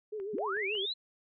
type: tone with vibrato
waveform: sine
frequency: 406.7 Hz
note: G#4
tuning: 36 cents flat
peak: -35 dBFS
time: 0.12-0.86 s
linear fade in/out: 10 ms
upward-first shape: sine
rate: 6.9 Hz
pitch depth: 110 cents each way
type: click train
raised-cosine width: 0.5 ms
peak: -38 dBFS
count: 4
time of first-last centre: 0.2-0.752 s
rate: 5.43 Hz
type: linear sweep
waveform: sine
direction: up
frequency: 137.7 to 4107 Hz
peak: -32 dBFS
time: 0.33-0.94 s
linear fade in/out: 20 ms
effects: none